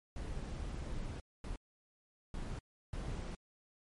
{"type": "noise bursts at uneven times", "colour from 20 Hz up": "brown", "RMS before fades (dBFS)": -41, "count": 4, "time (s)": [[0.16, 1.2], [1.44, 1.56], [2.34, 2.59], [2.93, 3.35]], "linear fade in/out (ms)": 2, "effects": ["MP3 48 kbps"]}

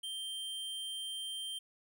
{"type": "tone", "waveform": "square", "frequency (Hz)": 3150, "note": "G7", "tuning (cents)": 8, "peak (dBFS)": -39, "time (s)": [0.03, 1.59], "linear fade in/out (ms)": 10, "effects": []}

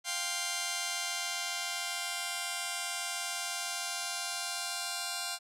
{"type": "chord", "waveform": "5% pulse", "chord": "F suspended second", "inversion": "none", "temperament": "just", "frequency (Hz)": [698.5, 785.8, 1047.7], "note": ["F5", "G5", "C6"], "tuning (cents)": [0, 4, 2], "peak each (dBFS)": [-25, -27, -28], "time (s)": [0.04, 5.39], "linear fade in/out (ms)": 50, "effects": ["low-pass 12000 Hz 12 dB/octave"]}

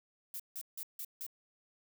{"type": "noise bursts", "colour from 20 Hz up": "violet", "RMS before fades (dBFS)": -42, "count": 5, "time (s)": [0.34, 1.265], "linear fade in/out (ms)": 2, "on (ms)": 57, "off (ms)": 160, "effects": []}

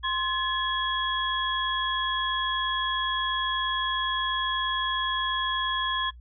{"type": "tone cluster", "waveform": "sine", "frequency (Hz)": [1049, 1712, 3323], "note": ["C6", "A6", "G#7"], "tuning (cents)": [4, -48, 0], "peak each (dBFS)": -29, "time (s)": [0.03, 6.11], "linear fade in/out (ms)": 20, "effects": ["noise-tail reverb RT60 0.1 s tail -21 dB re dry", "added 60 Hz sine -44 dBFS peak until 6.2 s"]}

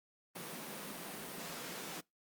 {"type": "high-pass noise", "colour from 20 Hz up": "pink", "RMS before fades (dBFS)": -45, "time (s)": [0.35, 2.01], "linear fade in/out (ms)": 10, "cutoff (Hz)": 150, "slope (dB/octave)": 48, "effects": ["noise-tail reverb RT60 0.2 s tail -25 dB re dry", "Opus 32 kbps"]}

